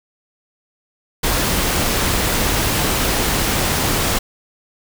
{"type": "noise", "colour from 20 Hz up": "pink", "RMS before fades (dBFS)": -18, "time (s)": [1.23, 4.19], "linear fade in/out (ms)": 10, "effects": []}